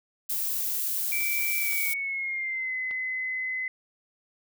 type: noise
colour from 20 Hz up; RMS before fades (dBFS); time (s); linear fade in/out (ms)
violet; -29; 0.29-1.94; 10
type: tone with pitch glide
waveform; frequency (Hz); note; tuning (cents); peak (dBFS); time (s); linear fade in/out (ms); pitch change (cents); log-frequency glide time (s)
sine; 2323 to 2034; D7 to C7; -20 to -50; -28; 1.12-3.68; 2; -230; 1.58-2.74
type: clicks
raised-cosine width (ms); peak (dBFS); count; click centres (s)
0.3; -28; 2; 1.726 / 2.911
effects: none